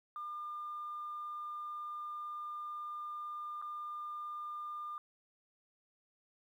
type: tone with dropouts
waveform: sine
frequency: 1203 Hz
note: D6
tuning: 41 cents sharp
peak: -39 dBFS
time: 0.16-4.98 s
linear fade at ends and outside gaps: 1 ms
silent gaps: 3.616-3.623 s
effects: tanh soft clip ceiling -35 dBFS + 12-bit